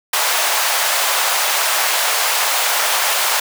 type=high-pass noise; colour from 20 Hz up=pink; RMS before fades=-17 dBFS; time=0.13-3.4 s; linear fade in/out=5 ms; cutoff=670 Hz; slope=24 dB/octave; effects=none